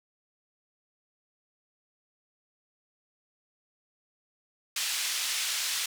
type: band-pass noise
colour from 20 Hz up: pink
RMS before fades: -31 dBFS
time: 4.76-5.86 s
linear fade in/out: 5 ms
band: 2600 to 9700 Hz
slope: 12 dB/octave
effects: none